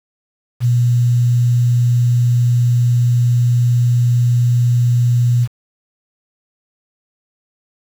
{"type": "tone with quantisation", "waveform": "sine", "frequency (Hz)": 121.1, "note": "B2", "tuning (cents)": -34, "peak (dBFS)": -10, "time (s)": [0.6, 5.48], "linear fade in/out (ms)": 50, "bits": 6, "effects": []}